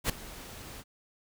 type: noise with ADSR envelope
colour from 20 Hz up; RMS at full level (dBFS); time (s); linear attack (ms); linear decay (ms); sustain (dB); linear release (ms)
pink; -26; 0.04-0.84; 56; 3; -19; 46
effects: none